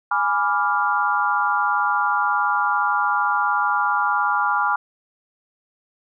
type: chord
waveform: sine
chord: G# diminished seventh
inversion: none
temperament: equal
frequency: 830.6 / 987.8 / 1174.7 / 1396.9 Hz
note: G#5 / B5 / D6 / F6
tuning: 0 / 0 / 0 / 0 cents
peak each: -23 / -24 / -23 / -22 dBFS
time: 0.11-4.76 s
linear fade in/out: 5 ms
effects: none